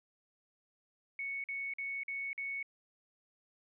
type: tone bursts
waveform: sine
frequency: 2217 Hz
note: C#7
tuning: in tune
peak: -36 dBFS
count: 5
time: 1.19-2.628 s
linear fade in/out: 2 ms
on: 250 ms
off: 47 ms
effects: none